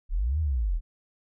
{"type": "linear two-way sweep", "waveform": "sine", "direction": "up then down", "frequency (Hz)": [30.87, 81.5, 34.16], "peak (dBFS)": -23, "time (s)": [0.09, 0.81], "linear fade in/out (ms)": 50, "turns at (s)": 0.4, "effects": []}